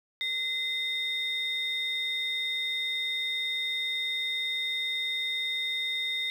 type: tone pair together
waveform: sine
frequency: 2057 / 3673 Hz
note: C7 / A#7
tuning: -30 / -26 cents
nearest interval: minor seventh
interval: 1004 cents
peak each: -31 / -29 dBFS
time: 0.21-6.3 s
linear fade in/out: 0 ms
effects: tanh soft clip ceiling -23 dBFS + 9-bit